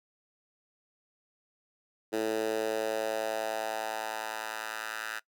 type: tone with high-pass filter sweep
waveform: 10% pulse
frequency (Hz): 110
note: A2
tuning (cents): 0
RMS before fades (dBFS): -33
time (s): 2.12-5.2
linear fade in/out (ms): 20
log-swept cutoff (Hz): 370 to 1400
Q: 2.6
effects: noise-tail reverb RT60 0.1 s tail -21 dB re dry